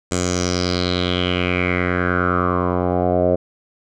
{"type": "tone with low-pass filter sweep", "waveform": "10% pulse", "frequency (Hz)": 89.7, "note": "F2", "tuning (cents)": 47, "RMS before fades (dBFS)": -19, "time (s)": [0.11, 3.36], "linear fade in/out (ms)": 10, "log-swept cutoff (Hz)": [7600, 580], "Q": 5.4, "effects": []}